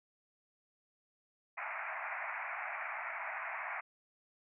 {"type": "band-pass noise", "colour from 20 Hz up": "white", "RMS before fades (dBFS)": -41, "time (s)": [1.57, 3.81], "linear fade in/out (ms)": 10, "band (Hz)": [630, 2400], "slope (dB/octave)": 96, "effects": []}